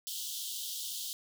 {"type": "high-pass noise", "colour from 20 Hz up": "pink", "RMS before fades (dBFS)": -39, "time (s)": [0.07, 1.13], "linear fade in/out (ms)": 0, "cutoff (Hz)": 3000, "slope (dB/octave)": 96, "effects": []}